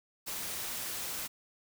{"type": "noise", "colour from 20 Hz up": "white", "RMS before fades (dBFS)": -38, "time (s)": [0.26, 1.28], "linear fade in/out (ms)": 20, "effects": []}